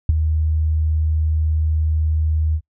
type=tone with ADSR envelope; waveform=sine; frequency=78.2 Hz; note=D#2; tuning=9 cents sharp; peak=-6 dBFS; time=0.09-2.61 s; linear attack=3 ms; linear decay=18 ms; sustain=-9 dB; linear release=64 ms; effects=noise-tail reverb RT60 0.1 s tail -25 dB re dry + tanh soft clip ceiling -5 dBFS